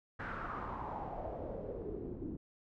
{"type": "noise with low-pass filter sweep", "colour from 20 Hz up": "pink", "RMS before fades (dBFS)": -42, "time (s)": [0.19, 2.37], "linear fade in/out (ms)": 10, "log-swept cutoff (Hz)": [1600, 290], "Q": 4.3, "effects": []}